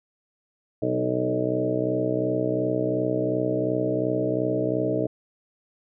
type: harmonic tone with a mistuned harmonic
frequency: 62.8 Hz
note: B1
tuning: 30 cents sharp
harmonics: 2 / 3 / 4 / 5 / 6 / 7 / 8 / 9 / 10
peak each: -31 / -35 / -36 / -27 / -35 / -28 / -38 / -31 / -29 dBFS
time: 0.82-5.07 s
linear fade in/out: 5 ms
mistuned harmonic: 5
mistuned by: -17 cents
effects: none